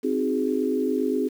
sine chord, Ab dominant seventh, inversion first, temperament equal with one note detuned, 261.6 / 311.1 / 370 / 417.5 Hz, C4 / Eb4 / Gb4 / Ab4, 0 / 0 / 0 / +9 cents, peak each -25 / -29 / -29 / -26 dBFS, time 0.03-1.29 s, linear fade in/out 20 ms, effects 8-bit

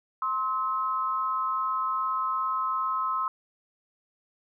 sine tone pair together, 1049.6 / 1287 Hz, C6 / E6, +5 / -42 cents, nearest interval major third, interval 353 cents, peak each -28 dBFS, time 0.22-3.28 s, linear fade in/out 2 ms, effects none

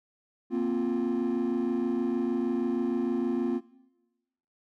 triangle chord, Bb suspended second, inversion none, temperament equal with one note detuned, 235.2 / 261.6 / 349.2 Hz, Bb3 / C4 / F4, +16 / 0 / 0 cents, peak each -27 dBFS, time 0.5-3.61 s, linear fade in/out 50 ms, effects noise-tail reverb RT60 1.0 s tail -20 dB re dry + tanh soft clip ceiling -19 dBFS

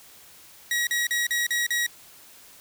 sawtooth tone bursts, 1908 Hz, A#6, 40 cents sharp, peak -19 dBFS, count 6, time 0.71-1.865 s, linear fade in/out 2 ms, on 160 ms, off 39 ms, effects white hiss -50 dBFS RMS until 2.6 s

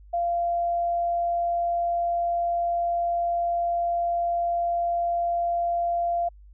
sine tone, 690 Hz, F5, 21 cents flat, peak -22 dBFS, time 0.13-6.29 s, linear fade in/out 10 ms, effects added 50 Hz sine -46 dBFS peak until 6.53 s

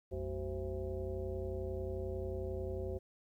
sine tone with frequency modulation, 233.1 Hz, A#3, in tune, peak -36 dBFS, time 0.11-2.99 s, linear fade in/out 20 ms, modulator 145 Hz, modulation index 2.2, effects 12-bit

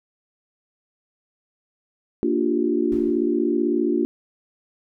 sine chord, G minor seventh, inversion first, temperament equal with one note detuned, 233.1 / 293.7 / 349.2 / 387.5 Hz, Bb3 / D4 / F4 / G4, 0 / 0 / 0 / -20 cents, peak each -25 / -23 / -22 / -27 dBFS, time 2.23-4.05 s, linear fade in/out 0 ms
brown noise with exponential decay, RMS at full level -37 dBFS, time 2.92-3.52 s, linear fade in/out 1 ms, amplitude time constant 130 ms
effects none

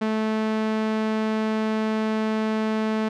sawtooth tone with low-pass filter, 218.1 Hz, A3, 15 cents flat, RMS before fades -24 dBFS, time 0.01-3.09 s, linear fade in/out 10 ms, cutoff 3600 Hz, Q 0.5, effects none

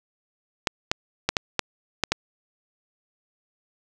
clicks, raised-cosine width 0.2 ms, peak -3 dBFS, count 7, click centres 0.672 / 0.915 / 1.29 / 1.368 / 1.593 / 2.037 / 2.12 s, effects none

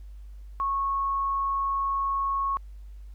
sine tone, 1100 Hz, C#6, 14 cents flat, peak -24 dBFS, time 0.6-2.57 s, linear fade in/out 0 ms, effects added 50 Hz sine -40 dBFS peak until 3.14 s + pink hiss -68 dBFS RMS until 3.14 s

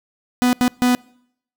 45% pulse tone bursts at uneven times, 247.9 Hz, B3, 7 cents sharp, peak -13 dBFS, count 3, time 0.42-0.53 / 0.61-0.68 / 0.82-0.95 s, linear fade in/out 0 ms, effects noise-tail reverb RT60 0.7 s tail -25 dB re dry

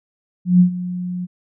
sine tone with ADSR envelope, 179.5 Hz, F3, 48 cents sharp, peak -6 dBFS, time 0.45-1.27 s, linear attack 150 ms, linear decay 100 ms, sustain -16 dB, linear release 31 ms, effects none

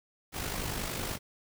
pink noise with amplitude modulation, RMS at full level -33 dBFS, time 0.32-1.19 s, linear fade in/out 50 ms, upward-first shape sine, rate 50.7 Hz, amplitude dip 50%, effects none

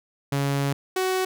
sawtooth tone pair in turn, 140 / 373.8 Hz, C#3 / F#4, +18 / +18 cents, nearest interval octave + perfect fourth, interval 1700 cents, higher second, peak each -18 dBFS, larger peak neither, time 0.32-0.73 / 0.96-1.25 s, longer first, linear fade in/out 5 ms, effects none

